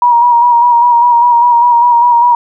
sine tone with vibrato, 955 Hz, A#5, 42 cents sharp, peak -4 dBFS, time 0.02-2.35 s, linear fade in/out 2 ms, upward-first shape square, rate 5 Hz, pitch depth 25 cents each way, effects none

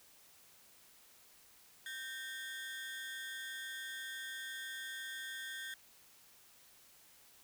30% pulse ring-modulated tone, 1700 Hz, G#6, 40 cents sharp, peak -37 dBFS, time 1.86-5.74 s, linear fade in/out 2 ms, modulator 137 Hz, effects white hiss -63 dBFS RMS until 7.43 s

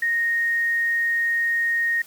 sine tone, 1860 Hz, A#6, 4 cents flat, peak -19 dBFS, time 0.02-2.02 s, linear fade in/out 5 ms, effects white hiss -48 dBFS RMS until 2.06 s

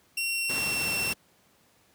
sawtooth tone with pitch glide, 2736 to 2708 Hz, F7 to E7, -36 to +46 cents, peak -24 dBFS, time 0.17-1.13 s, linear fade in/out 5 ms, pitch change -18 cents, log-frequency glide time 0.29-0.84 s
pink noise, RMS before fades -35 dBFS, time 0.49-1.14 s, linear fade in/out 10 ms
effects pink hiss -63 dBFS RMS until 1.94 s + high-pass 100 Hz 12 dB/octave

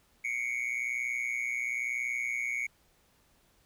triangle tone with amplitude modulation, 2217 Hz, C#7, in tune, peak -25 dBFS, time 0.24-2.67 s, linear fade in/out 10 ms, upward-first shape sine, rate 121 Hz, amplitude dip 85%, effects pink hiss -67 dBFS RMS until 3.65 s

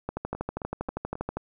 two click trains, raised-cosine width 1 ms, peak -22 / -16 dBFS, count 4 / 17, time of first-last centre 0.35-1.154 / 0.09-1.37 s, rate 3.73 / 12.5 Hz, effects none

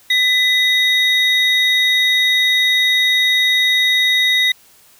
triangle tone pair together, 2000 / 3760 Hz, B6 / A#7, +21 / +14 cents, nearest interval major seventh, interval 1093 cents, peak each -13 dBFS, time 0.1-4.52 s, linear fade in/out 5 ms, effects white hiss -49 dBFS RMS until 4.99 s

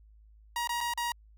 sawtooth tone with dropouts, 950 Hz, A#5, 33 cents sharp, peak -26 dBFS, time 0.56-1.12 s, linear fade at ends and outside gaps 2 ms, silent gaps 0.674-0.692 / 0.806-0.81 / 0.937-0.975 s, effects added 53 Hz sine -54 dBFS peak until 1.37 s

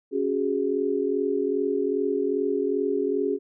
sine chord, C# suspended fourth, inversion none, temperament equal with one note detuned, 277.2 / 372.8 / 415.3 Hz, C#4 / F#4 / G#4, 0 / +13 / 0 cents, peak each -28 / -27 / -25 dBFS, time 0.11-3.39 s, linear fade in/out 50 ms, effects none

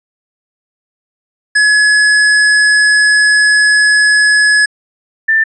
square / sine tone pair in turn, 1695 / 1779.8 Hz, G#6 / A6, +35 / +19 cents, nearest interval minor second, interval 84 cents, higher second, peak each -7 dBFS, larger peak neither, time 1.55-4.66 / 5.28-5.44 s, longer first, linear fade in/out 10 ms, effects resampled to 22050 Hz

